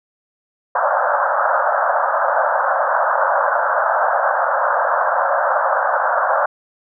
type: band-pass noise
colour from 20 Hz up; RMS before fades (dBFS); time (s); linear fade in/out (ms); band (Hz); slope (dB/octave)
pink; -17; 0.75-6.46; 5; 540 to 1600; 96
effects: none